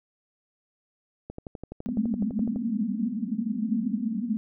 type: click train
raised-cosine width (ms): 2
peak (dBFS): -23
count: 16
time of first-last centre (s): 1.3-2.561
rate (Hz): 11.9
type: band-pass noise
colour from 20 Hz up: pink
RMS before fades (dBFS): -28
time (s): 1.86-4.37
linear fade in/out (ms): 0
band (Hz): 200 to 250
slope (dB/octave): 96
effects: none